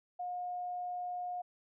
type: tone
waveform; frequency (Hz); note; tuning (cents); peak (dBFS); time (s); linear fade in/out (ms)
sine; 717; F5; +45; -36; 0.19-1.42; 10
effects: none